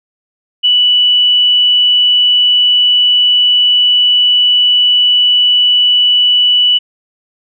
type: tone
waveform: sine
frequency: 2960 Hz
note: F#7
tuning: in tune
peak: -6 dBFS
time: 0.63-6.79 s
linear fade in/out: 20 ms
effects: none